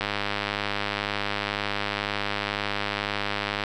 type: click train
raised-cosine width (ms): 0.3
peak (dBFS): -10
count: 371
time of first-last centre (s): 0.01-3.637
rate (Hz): 102
effects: none